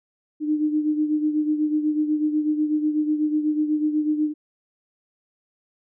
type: beating tone pair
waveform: sine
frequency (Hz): 302.6 / 310.7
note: D#4 / D#4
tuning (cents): -48 / -2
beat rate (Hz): 8.1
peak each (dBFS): -20 / -27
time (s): 0.4-4.34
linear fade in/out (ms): 50
effects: none